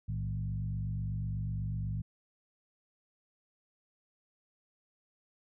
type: tone with frequency modulation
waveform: sine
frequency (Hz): 110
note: A2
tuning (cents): 0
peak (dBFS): -32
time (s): 0.08-2.02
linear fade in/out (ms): 10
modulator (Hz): 48.1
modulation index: 1.1
effects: none